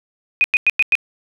sine tone bursts, 2489 Hz, D#7, in tune, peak -10 dBFS, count 5, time 0.41-0.953 s, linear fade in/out 0 ms, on 31 ms, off 97 ms, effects none

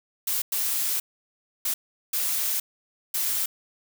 blue noise bursts at uneven times, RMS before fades -26 dBFS, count 5, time 0.27-0.42 / 0.52-1 / 1.65-1.74 / 2.13-2.6 / 3.14-3.46 s, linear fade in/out 5 ms, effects none

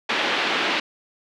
white band-pass noise, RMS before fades -23 dBFS, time 0.09-0.8 s, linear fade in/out 5 ms, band 210 to 3400 Hz, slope 24 dB/octave, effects none

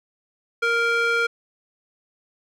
square tone with band-pass filter, 466.2 Hz, A#4, in tune, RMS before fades -21 dBFS, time 0.62-1.27 s, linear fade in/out 10 ms, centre 1700 Hz, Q 1.8, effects none

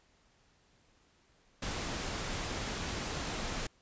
pink noise, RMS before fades -37 dBFS, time 1.62-3.67 s, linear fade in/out 5 ms, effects pink hiss -68 dBFS RMS until 3.81 s + resampled to 16000 Hz

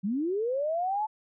sine linear sweep, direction up, 180.9 to 880 Hz, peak -26 dBFS, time 0.03-1.07 s, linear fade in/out 20 ms, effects none

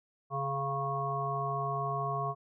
harmonic tone with a mistuned harmonic, 139 Hz, C#3, 5 cents sharp, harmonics 1 / 3 / 5 / 7 / 8, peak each -36 / -40 / -36 / -45 / -34 dBFS, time 0.3-2.35 s, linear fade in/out 50 ms, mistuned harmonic 8, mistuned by -23 cents, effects none

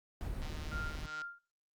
brown noise, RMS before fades -40 dBFS, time 0.21-1.06 s, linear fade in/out 0 ms
click train, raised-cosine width 0.2 ms, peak -32 dBFS, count 123, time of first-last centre 0.42-1.217 s, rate 153 Hz
sine tone with tremolo, 1396.9 Hz, F6, in tune, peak -39 dBFS, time 0.71-1.39 s, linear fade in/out 10 ms, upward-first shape sine, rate 2.6 Hz, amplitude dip 90%
effects noise-tail reverb RT60 0.3 s tail -18 dB re dry + Opus 48 kbps

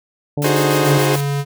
harmonic tone, 145.6 Hz, D3, 15 cents flat, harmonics 1 / 2 / 3 / 4 / 5 / 6, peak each -19 / -24 / -26 / -28 / -35 / -37 dBFS, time 0.37-0.98 s, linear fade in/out 5 ms
white noise with tremolo, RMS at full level -28 dBFS, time 0.42-1.24 s, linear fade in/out 0 ms, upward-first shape square, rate 7 Hz, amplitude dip 80%
sawtooth chord, Ab dominant seventh, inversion second, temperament equal with one note detuned, 311.1 / 367 / 415.3 / 523.3 Hz, Eb4 / Gb4 / Ab4 / C5, 0 / -14 / 0 / 0 cents, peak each -17 dBFS, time 0.44-1.16 s, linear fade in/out 5 ms
square tone, 141.6 Hz, C#3, 37 cents sharp, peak -18 dBFS, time 0.82-1.45 s, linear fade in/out 50 ms
effects none

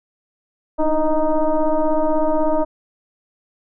sine tone with frequency modulation, 316.1 Hz, D#4, 27 cents sharp, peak -14 dBFS, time 0.78-2.65 s, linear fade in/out 20 ms, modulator 308 Hz, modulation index 1.9, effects none

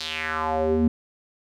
square tone with band-pass filter sweep, 79.2 Hz, D#2, 31 cents sharp, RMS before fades -24 dBFS, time 0-0.88 s, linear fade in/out 5 ms, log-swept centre 4400 to 230 Hz, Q 3.5, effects none

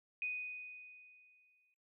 sine tone with exponential decay, 2489 Hz, D#7, in tune, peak -35 dBFS, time 0.22-1.74 s, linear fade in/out 1 ms, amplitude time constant 330 ms, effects noise-tail reverb RT60 0.2 s tail -19 dB re dry

